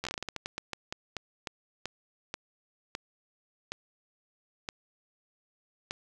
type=slowing click train; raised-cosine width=0.2 ms; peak=-17 dBFS; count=22; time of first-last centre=0.04-5.909 s; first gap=12 ms; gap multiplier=1.26; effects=none